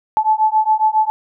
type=beating tone pair; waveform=sine; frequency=864 / 871.3 Hz; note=A5 / A5; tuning=-32 / -17 cents; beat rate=7.3 Hz; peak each=-15 dBFS; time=0.17-1.1 s; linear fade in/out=0 ms; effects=none